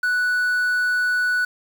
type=tone with quantisation; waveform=triangle; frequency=1480 Hz; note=F#6; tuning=in tune; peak=-16 dBFS; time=0.03-1.45 s; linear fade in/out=5 ms; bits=7; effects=none